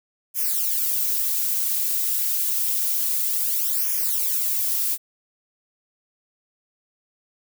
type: noise with flanger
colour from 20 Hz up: violet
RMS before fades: -23 dBFS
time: 0.34-4.98 s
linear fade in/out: 50 ms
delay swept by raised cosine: 0.24 to 5.14 ms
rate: 0.28 Hz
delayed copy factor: -0.95
effects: none